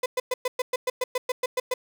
35% pulse tone bursts, 504 Hz, B4, 35 cents sharp, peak -21 dBFS, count 13, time 0.03-1.74 s, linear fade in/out 5 ms, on 30 ms, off 110 ms, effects none

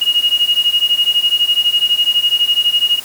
sine beating tone pair, 2868 / 2880 Hz, F7 / F#7, +45 / -47 cents, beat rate 12 Hz, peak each -14 dBFS, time 0.01-3 s, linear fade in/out 10 ms, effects white hiss -33 dBFS RMS until 3.04 s + high-pass 60 Hz 12 dB/octave

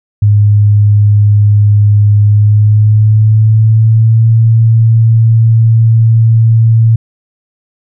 sine tone with pitch glide, 103.83 to 113.23 Hz, G#2 to A#2, 0 to -50 cents, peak -3 dBFS, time 0.22-6.96 s, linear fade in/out 5 ms, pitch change +150 cents, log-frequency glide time 2.21-4.29 s, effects none

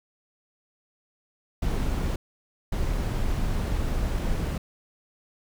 brown noise bursts at uneven times, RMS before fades -26 dBFS, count 2, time 1.62-2.16 / 2.72-4.58 s, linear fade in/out 5 ms, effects none

